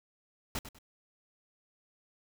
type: noise with echo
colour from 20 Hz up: pink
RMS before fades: -35 dBFS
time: 0.55-0.59 s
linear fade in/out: 2 ms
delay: 98 ms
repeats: 2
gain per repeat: -11 dB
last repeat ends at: 0.786 s
effects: none